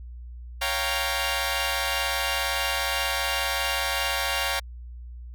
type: chord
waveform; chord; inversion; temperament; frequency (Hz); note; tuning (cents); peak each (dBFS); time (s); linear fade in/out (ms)
10% pulse; G half-diminished seventh; second; equal; 554.4 / 698.5 / 784 / 932.3; Db5 / F5 / G5 / Bb5; 0 / 0 / 0 / 0; -22; 0.61-4.6; 10
effects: added 60 Hz sine -37 dBFS peak until 5.34 s